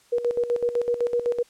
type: tone with tremolo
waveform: sine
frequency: 480 Hz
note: B4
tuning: 49 cents flat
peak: -19 dBFS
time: 0.12-1.43 s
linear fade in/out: 10 ms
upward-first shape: square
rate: 7.9 Hz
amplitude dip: 70%
effects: white hiss -58 dBFS RMS until 1.49 s + low-pass 9000 Hz 12 dB/octave